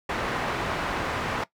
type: low-pass noise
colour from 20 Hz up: white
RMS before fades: -29 dBFS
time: 0.09-1.44 s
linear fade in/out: 5 ms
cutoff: 1500 Hz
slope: 12 dB/octave
effects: noise-tail reverb RT60 0.1 s tail -18 dB re dry